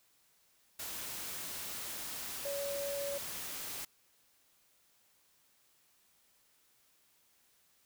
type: tone in noise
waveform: sine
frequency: 564 Hz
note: C#5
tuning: 30 cents sharp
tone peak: -36 dBFS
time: 2.45-3.18 s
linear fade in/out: 5 ms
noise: white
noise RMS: -42 dBFS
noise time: 0.79-3.85 s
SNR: +3 dB
effects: white hiss -70 dBFS RMS until 7.85 s